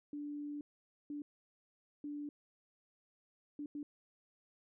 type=tone bursts at uneven times; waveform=sine; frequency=292.3 Hz; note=D4; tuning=8 cents flat; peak=-40 dBFS; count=5; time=0.13-0.61 / 1.1-1.22 / 2.04-2.29 / 3.59-3.66 / 3.75-3.83 s; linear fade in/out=2 ms; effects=none